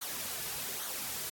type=noise with flanger; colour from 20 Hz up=white; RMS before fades=-38 dBFS; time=0.01-1.3 s; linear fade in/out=10 ms; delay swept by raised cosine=0.38 to 3.78 ms; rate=1.2 Hz; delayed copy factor=-0.55; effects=AAC 64 kbps